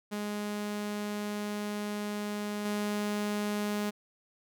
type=tone with level steps; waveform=sawtooth; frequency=207.7 Hz; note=G#3; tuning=in tune; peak=-29 / -26 dBFS; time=0.11-3.91 s; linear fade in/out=20 ms; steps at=2.65 s; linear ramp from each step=2 ms; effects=none